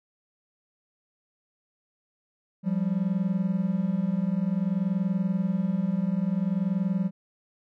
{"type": "tone pair together", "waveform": "triangle", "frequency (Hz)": [175.16, 195.7], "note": ["F3", "G3"], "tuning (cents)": [5, -3], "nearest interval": "major second", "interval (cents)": 192, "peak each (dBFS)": [-25, -24], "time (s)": [2.63, 7.11], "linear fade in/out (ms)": 50, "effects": []}